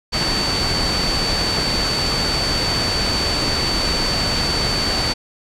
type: tone in noise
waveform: sine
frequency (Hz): 4543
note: C#8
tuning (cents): +42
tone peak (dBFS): -20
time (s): 0.12-5.14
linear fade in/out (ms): 20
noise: pink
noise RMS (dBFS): -21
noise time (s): 0.12-5.14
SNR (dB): -2
effects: low-pass 7000 Hz 12 dB/octave